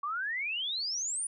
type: exponential sweep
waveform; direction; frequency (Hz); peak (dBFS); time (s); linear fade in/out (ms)
sine; up; 1117 to 9810; -31; 0.03-1.27; 5
effects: none